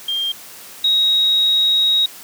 sine tone pair in turn, 3198 / 3791 Hz, G7 / A#7, +34 / +28 cents, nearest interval minor third, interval 294 cents, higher second, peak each -18 / -12 dBFS, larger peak second, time 0.08-0.32 / 0.84-2.06 s, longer second, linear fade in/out 5 ms, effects white hiss -38 dBFS RMS until 2.23 s + high-pass 100 Hz 12 dB/octave

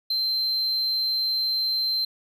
triangle tone, 4117 Hz, C8, 29 cents flat, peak -21 dBFS, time 0.1-2.05 s, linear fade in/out 5 ms, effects none

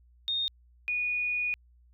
sine tone pair in turn, 3686 / 2460 Hz, A#7 / D#7, -20 / -20 cents, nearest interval perfect fifth, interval 700 cents, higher first, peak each -27 dBFS, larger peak neither, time 0.28-0.48 / 0.88-1.54 s, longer second, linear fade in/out 0 ms, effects added 60 Hz sine -57 dBFS peak until 1.93 s

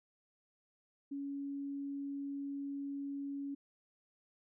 sine tone, 280 Hz, C#4, 18 cents sharp, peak -38 dBFS, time 1.11-3.55 s, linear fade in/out 10 ms, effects none

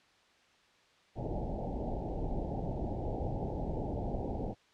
pink low-pass noise, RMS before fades -36 dBFS, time 1.15-4.55 s, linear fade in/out 50 ms, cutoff 860 Hz, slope 96 dB/octave, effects white hiss -65 dBFS RMS until 4.73 s + low-pass 4000 Hz 12 dB/octave

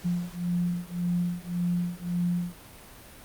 sine beating tone pair, 174.61 / 176.41 Hz, F3 / F3, 0 / +18 cents, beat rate 1.8 Hz, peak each -29 dBFS, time 0.04-2.55 s, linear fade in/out 20 ms, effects pink hiss -48 dBFS RMS until 3.24 s + Opus 48 kbps

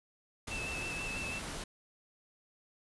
pink noise, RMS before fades -41 dBFS, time 0.47-1.64 s, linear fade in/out 5 ms
sine tone with vibrato, 2637 Hz, E7, in tune, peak -38 dBFS, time 0.5-1.4 s, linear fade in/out 20 ms, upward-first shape square, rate 6.1 Hz, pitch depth 22 cents each way
effects resampled to 24000 Hz

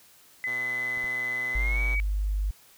sine tone with pitch glide, 2019 to 2266 Hz, B6 to C#7, +38 to +37 cents, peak -27 dBFS, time 0.44-2 s, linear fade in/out 0 ms, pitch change +199 cents, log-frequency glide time 1.53-1.81 s
5% pulse tone with vibrato, 122.6 Hz, B2, 12 cents flat, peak -30 dBFS, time 0.46-1.96 s, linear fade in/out 20 ms, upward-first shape triangle, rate 18 Hz, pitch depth 16 cents each way
clicks, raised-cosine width 5 ms, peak -41 / -33 dBFS, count 2, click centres 0.974 / 1.042 s
sine tone, 50.2 Hz, G1, 42 cents sharp, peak -24 dBFS, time 1.55-2.51 s, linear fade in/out 5 ms
effects white hiss -56 dBFS RMS until 2.77 s

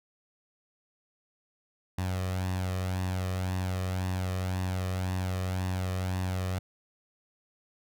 sawtooth tone with flanger, 92.5 Hz, F#2, in tune, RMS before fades -31 dBFS, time 1.98-6.59 s, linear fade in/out 5 ms, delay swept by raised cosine 1.1 to 1.66 ms, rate 1.9 Hz, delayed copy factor +0.55, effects none

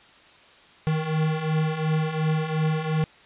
square beating tone pair, 154.8 / 157.6 Hz, D#3 / D#3, -9 / +23 cents, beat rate 2.8 Hz, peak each -29 / -24 dBFS, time 0.87-3.04 s, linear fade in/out 0 ms, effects white hiss -52 dBFS RMS until 3.25 s + resampled to 8000 Hz

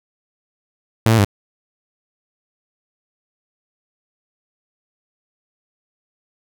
sawtooth tone with pitch steps, 112.6 / 113.5 / 100.9 Hz, A2 / A#2 / G#2, +40 / -46 / -49 cents, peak -7 dBFS, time 1.06-1.246 s, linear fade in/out 0 ms, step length 62 ms, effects none

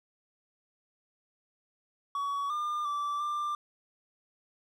triangle tone with pitch steps, 1128 / 1203 / 1164 / 1187 Hz, C#6 / D6 / D6 / D6, +30 / +41 / -16 / +18 cents, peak -28 dBFS, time 2.15-3.55 s, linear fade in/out 2 ms, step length 350 ms, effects none

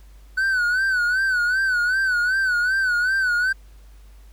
triangle tone with vibrato, 1500 Hz, F#6, 23 cents sharp, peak -16 dBFS, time 0.37-3.53 s, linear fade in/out 10 ms, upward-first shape sine, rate 2.6 Hz, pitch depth 88 cents each way, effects added 50 Hz sine -43 dBFS peak until 4.32 s + pink hiss -58 dBFS RMS until 4.32 s

